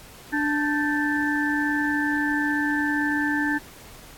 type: harmonic tone with a mistuned harmonic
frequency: 293.7 Hz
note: D4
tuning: in tune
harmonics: 1 / 3 / 5 / 6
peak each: -24 / -31 / -29 / -26 dBFS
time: 0.32-3.59 s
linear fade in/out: 20 ms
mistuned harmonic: 5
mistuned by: +98 cents
effects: pink hiss -46 dBFS RMS until 4.17 s + AAC 64 kbps